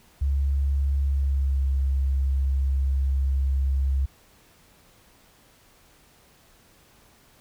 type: tone with pitch glide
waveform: sine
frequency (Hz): 69.3 to 67.52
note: C#2 to C#2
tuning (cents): 0 to -45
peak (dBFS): -20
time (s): 0.21-4.06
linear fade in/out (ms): 10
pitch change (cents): -45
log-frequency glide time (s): 1.06-1.65
effects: pink hiss -57 dBFS RMS until 7.4 s